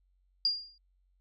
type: tone with exponential decay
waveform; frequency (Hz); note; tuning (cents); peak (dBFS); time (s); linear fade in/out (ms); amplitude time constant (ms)
sine; 4808; D8; +40; -22; 0.45-0.78; 2; 70
effects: added 46 Hz sine -67 dBFS peak until 1.2 s